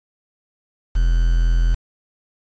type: tone with quantisation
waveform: triangle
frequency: 42.01 Hz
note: E1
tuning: 34 cents sharp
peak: -11 dBFS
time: 0.95-1.75 s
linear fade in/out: 10 ms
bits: 6
effects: resampled to 16000 Hz